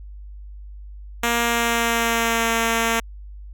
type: tone with pitch glide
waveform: 5% pulse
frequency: 235.2 to 228.6 Hz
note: A#3 to A#3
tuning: +16 to -34 cents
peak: -7 dBFS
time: 1.23-3 s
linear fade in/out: 5 ms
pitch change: -50 cents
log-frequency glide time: 1.44-2.5 s
effects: added 50 Hz sine -35 dBFS peak until 3.53 s